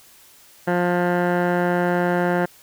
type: tone with low-pass filter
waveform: 15% pulse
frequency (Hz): 176.6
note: F3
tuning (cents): +20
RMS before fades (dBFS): -20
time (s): 0.67-2.46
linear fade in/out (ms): 10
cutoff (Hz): 1400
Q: 2.3
effects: white hiss -50 dBFS RMS until 2.62 s